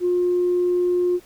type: tone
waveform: sine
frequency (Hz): 356.3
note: F4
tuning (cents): +35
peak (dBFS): -16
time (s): 0-1.2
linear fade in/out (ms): 50
effects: tanh soft clip ceiling -12 dBFS + pink hiss -51 dBFS RMS until 1.25 s